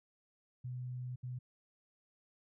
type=tone bursts at uneven times; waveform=sine; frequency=125.3 Hz; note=B2; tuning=25 cents sharp; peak=-39 dBFS; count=2; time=0.64-1.16 / 1.23-1.39 s; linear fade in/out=10 ms; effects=none